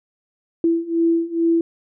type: beating tone pair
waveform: sine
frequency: 331.9 / 334.2 Hz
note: E4 / E4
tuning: +12 / +24 cents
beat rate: 2.3 Hz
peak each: -20 / -18 dBFS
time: 0.64-1.61 s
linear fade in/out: 2 ms
effects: none